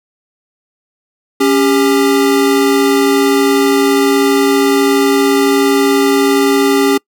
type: tone pair together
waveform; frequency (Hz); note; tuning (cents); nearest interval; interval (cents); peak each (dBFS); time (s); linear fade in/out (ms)
square; 277.2 / 398.5; C#4 / G4; 0 / +28; tritone; 628; -12; 1.4-6.98; 10
effects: noise-tail reverb RT60 0.1 s tail -26 dB re dry